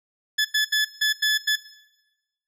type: tone bursts at uneven times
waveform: 20% pulse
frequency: 1723 Hz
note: A6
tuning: 37 cents flat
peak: -13 dBFS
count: 6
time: 0.38-0.45 / 0.54-0.65 / 0.72-0.85 / 1.01-1.13 / 1.22-1.38 / 1.47-1.56 s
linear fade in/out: 10 ms
effects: noise-tail reverb RT60 1.0 s tail -17 dB re dry + low-pass 11000 Hz 12 dB/octave